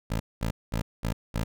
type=tone bursts; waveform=15% pulse; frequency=55.6 Hz; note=A1; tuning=19 cents sharp; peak=-20 dBFS; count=5; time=0.1-1.44 s; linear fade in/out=10 ms; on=100 ms; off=210 ms; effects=none